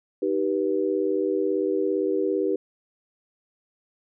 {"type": "chord", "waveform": "sine", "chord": "Eb augmented", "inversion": "none", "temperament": "just", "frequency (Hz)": [311.1, 388.9, 486.1], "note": ["Eb4", "G4", "B4"], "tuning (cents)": [0, -14, -28], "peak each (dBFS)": [-27, -24, -27], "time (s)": [0.22, 2.56], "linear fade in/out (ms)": 5, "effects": []}